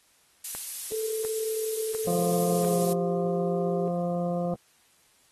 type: noise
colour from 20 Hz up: violet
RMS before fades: -31 dBFS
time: 0.44-2.93 s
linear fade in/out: 5 ms
type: click train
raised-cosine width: 0.5 ms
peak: -26 dBFS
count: 4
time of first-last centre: 0.55-2.648 s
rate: 1.43 Hz
type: tone with pitch glide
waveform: sine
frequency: 440 to 396.6 Hz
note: A4 to G4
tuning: 0 to +20 cents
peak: -29 dBFS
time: 0.92-3.88 s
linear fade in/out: 0 ms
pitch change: -180 cents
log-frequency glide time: 2.51-2.89 s
type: harmonic tone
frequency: 174.61 Hz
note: F3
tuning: in tune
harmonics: 1 / 2 / 3 / 4 / 6 / 7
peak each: -28 / -38 / -30 / -34 / -47 / -48 dBFS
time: 2.07-4.54 s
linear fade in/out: 2 ms
effects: white hiss -63 dBFS RMS until 5.31 s + AAC 32 kbps